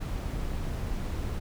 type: noise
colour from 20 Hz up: brown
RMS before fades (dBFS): -32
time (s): 0-1.4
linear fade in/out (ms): 20
effects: none